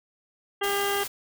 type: harmonic tone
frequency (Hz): 401.1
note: G4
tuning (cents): +40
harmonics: 1 / 2 / 3 / 4 / 5 / 7 / 8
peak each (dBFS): -28 / -31 / -33 / -34 / -35 / -36 / -37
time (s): 0.61-1.04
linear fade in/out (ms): 10
type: noise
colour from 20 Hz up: white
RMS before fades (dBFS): -34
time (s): 0.63-1.08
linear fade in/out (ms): 10
effects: none

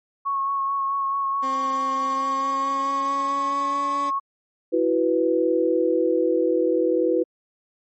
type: tone with vibrato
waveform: sine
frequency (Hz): 1100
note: C#6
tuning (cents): -14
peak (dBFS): -21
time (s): 0.25-4.2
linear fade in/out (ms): 20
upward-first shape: sine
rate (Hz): 4.6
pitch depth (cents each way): 18
type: tone with pitch glide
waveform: 20% pulse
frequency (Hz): 264.4 to 285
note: C4 to C#4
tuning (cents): +18 to +48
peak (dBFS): -26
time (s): 1.42-4.11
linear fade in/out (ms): 20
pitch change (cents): +130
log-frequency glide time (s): 2.05-3.86
type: chord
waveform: sine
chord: E suspended second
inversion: none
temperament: equal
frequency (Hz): 329.6 / 370 / 493.9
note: E4 / F#4 / B4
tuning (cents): 0 / 0 / 0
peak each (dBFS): -22 / -23 / -21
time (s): 4.72-7.24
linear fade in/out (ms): 20
effects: MP3 32 kbps

